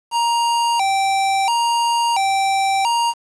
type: tone with vibrato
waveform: square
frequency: 855 Hz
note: A5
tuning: 50 cents flat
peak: -16 dBFS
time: 0.11-3.14 s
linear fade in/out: 50 ms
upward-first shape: square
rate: 0.73 Hz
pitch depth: 160 cents each way
effects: resampled to 22050 Hz + 7-bit